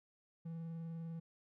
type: tone with vibrato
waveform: triangle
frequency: 164.81 Hz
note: E3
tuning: in tune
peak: -40 dBFS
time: 0.45-1.2 s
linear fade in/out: 10 ms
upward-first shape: sine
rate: 20 Hz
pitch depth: 26 cents each way
effects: none

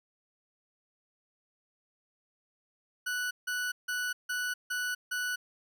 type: tone bursts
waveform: 40% pulse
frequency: 1480 Hz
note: F#6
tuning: in tune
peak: -30 dBFS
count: 6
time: 3.06-5.36 s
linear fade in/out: 10 ms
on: 250 ms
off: 160 ms
effects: none

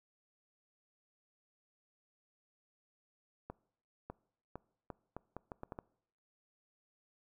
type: accelerating click train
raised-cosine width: 1 ms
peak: -29 dBFS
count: 10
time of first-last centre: 3.5-5.789 s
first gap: 600 ms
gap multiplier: 0.76
effects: noise-tail reverb RT60 0.7 s tail -23 dB re dry

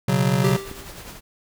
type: chord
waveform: square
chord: B suspended second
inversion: none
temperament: just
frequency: 123.47 / 138.9 / 185.21 Hz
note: B2 / C#3 / F#3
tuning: 0 / +4 / +2 cents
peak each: -24 / -22 / -22 dBFS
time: 0.08-0.57 s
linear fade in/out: 5 ms
type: tone with exponential decay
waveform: square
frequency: 392 Hz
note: G4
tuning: in tune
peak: -20 dBFS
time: 0.44-0.95 s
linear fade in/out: 5 ms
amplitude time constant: 110 ms
type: noise with tremolo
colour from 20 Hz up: pink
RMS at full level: -37 dBFS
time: 0.46-1.21 s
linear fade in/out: 50 ms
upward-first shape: sine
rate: 9.9 Hz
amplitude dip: 45%
type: clicks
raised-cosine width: 3 ms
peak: -22 dBFS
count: 2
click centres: 0.494 / 0.714 s
effects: none

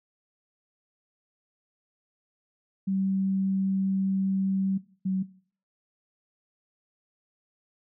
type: tone pair in turn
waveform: sine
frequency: 192.5 / 188.97 Hz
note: G3 / F#3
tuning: -31 / +37 cents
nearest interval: unison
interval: 32 cents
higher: first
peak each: -24 dBFS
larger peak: neither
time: 2.87-4.78 / 5.05-5.23 s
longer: first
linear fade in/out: 10 ms
effects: noise-tail reverb RT60 0.5 s tail -19 dB re dry

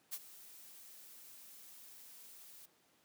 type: noise with ADSR envelope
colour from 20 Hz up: blue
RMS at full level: -40 dBFS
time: 0.11-2.66 s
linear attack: 26 ms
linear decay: 46 ms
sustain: -16 dB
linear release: 7 ms
effects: pink hiss -71 dBFS RMS until 3.04 s + high-pass 200 Hz 12 dB/octave

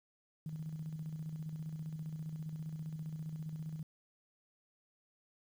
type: tone with tremolo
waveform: sine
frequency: 157 Hz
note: D#3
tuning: 16 cents sharp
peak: -38 dBFS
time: 0.46-3.83 s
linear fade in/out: 2 ms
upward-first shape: square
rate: 15 Hz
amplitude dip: 45%
effects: 11-bit

